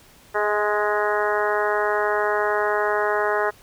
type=harmonic tone with a mistuned harmonic; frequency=208.7 Hz; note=G#3; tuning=9 cents sharp; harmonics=2 / 3 / 4 / 5 / 6 / 7 / 8 / 9; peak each=-24 / -26 / -27 / -28 / -29 / -29 / -30 / -31 dBFS; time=0.34-3.51 s; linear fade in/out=20 ms; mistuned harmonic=3; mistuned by=+16 cents; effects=pink hiss -51 dBFS RMS until 3.62 s